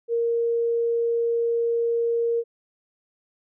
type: tone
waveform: sine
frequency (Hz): 466.2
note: A#4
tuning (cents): 0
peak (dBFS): -20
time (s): 0.08-2.44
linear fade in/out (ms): 50
effects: none